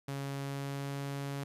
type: tone with pitch glide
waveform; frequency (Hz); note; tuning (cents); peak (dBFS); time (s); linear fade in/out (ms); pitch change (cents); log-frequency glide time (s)
sawtooth; 138.59 to 139.88; C#3 to C#3; 0 to +16; -32; 0.08-1.44; 5; +16; 0.34-0.99
effects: resampled to 32000 Hz + 12-bit